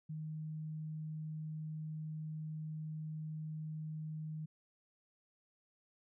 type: tone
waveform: sine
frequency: 155.6 Hz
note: D#3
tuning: in tune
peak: -40 dBFS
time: 0.09-4.46 s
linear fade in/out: 10 ms
effects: none